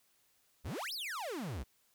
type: exponential two-way sweep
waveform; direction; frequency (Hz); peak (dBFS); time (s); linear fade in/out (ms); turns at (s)
45% pulse; up then down; 54.4 to 5500 to 54.4; -38; 0.64-1.64; 20; 0.93
effects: white hiss -72 dBFS RMS until 1.94 s